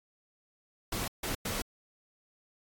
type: noise bursts at uneven times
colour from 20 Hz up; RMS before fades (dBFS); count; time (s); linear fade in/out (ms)
pink; -34; 3; 0.92-1.08 / 1.23-1.35 / 1.45-1.62; 5
effects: AAC 64 kbps